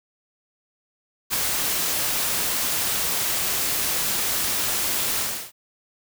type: noise with ADSR envelope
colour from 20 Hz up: white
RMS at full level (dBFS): -22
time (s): 1.3-5.52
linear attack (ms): 33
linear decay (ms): 15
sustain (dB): -2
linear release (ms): 330
effects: none